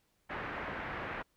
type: low-pass noise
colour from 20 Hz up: white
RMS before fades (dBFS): -40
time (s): 0.29-1.23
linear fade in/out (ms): 20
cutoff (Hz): 2000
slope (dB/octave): 24
effects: pink hiss -75 dBFS RMS until 1.36 s